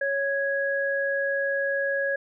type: tone pair together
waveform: sine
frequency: 554.4 / 1661.3 Hz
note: C#5 / G#6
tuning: 0 / 0 cents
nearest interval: octave + perfect fifth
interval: 1900 cents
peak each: -26 dBFS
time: 0.01-2.16 s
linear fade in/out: 5 ms
effects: none